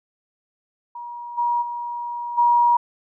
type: tone with level steps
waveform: sine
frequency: 955 Hz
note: A#5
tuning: 42 cents sharp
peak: -31 / -18 / -26 / -13 dBFS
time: 0.95-2.77 s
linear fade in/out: 5 ms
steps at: 1.37 / 1.61 / 2.37 s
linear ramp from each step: 20 ms
effects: none